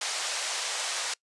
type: band-pass noise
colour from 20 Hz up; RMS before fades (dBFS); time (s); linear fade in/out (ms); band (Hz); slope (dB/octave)
white; -32; 0.01-1.14; 5; 530 to 7900; 24
effects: noise-tail reverb RT60 0.1 s tail -24 dB re dry + resampled to 24000 Hz